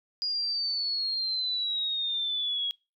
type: exponential sweep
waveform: sine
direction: down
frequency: 4887 to 3302 Hz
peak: -27 dBFS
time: 0.22-2.71 s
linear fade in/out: 0 ms
effects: noise-tail reverb RT60 0.3 s tail -25 dB re dry